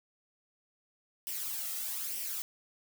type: noise with flanger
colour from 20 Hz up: blue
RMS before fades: -37 dBFS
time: 1.27-2.42 s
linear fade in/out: 0 ms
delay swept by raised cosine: 0.36 to 1.56 ms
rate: 1.1 Hz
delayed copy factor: +0.6
effects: none